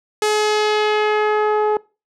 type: tone with low-pass filter sweep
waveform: sawtooth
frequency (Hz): 424.4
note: G#4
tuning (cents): +38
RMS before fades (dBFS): -17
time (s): 0.22-1.77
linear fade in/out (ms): 2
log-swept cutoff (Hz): 8900 to 880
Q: 1.2
effects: noise-tail reverb RT60 0.3 s tail -22 dB re dry